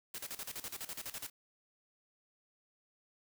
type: noise with tremolo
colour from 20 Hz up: white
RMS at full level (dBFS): -42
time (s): 0.14-1.3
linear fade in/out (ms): 5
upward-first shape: square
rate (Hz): 12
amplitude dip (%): 80
effects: none